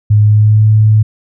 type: tone with pitch glide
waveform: sine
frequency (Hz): 105.3 to 107.95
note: G#2 to A2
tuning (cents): +24 to -33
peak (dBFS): -4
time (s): 0.1-1.03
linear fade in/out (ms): 10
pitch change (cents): +43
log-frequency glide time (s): 0.22-0.67
effects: none